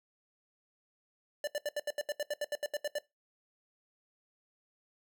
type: tone bursts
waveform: square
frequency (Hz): 587.3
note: D5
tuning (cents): 0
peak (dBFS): -32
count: 15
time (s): 1.44-2.985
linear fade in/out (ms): 2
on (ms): 33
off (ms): 75
effects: noise-tail reverb RT60 0.2 s tail -19 dB re dry